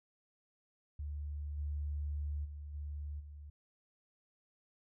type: tone with level steps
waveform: sine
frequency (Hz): 73.42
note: D2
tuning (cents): 0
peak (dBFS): -38 / -35 / -43 / -39 / -47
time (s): 0.99-3.5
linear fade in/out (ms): 5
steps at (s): 1.57 / 2.44 / 2.73 / 3.19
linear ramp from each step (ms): 20
effects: none